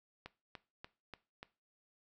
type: click train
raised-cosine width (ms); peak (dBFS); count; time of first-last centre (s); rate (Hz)
0.3; -30; 5; 0.26-1.43; 3.42
effects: noise-tail reverb RT60 0.3 s tail -18 dB re dry